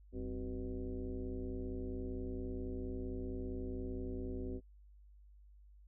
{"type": "tone with frequency modulation", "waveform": "sine", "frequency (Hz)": 147.2, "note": "D3", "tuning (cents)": 4, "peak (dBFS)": -38, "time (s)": [0.12, 4.61], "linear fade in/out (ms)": 50, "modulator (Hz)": 115, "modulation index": 2.5, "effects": ["noise-tail reverb RT60 0.1 s tail -24 dB re dry", "added 50 Hz sine -57 dBFS peak until 5.87 s"]}